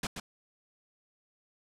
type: noise with echo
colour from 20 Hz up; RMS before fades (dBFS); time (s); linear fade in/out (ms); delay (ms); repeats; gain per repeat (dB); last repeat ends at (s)
pink; -33; 0.03-0.07; 5; 130; 1; -6; 0.2
effects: low-pass 9000 Hz 12 dB/octave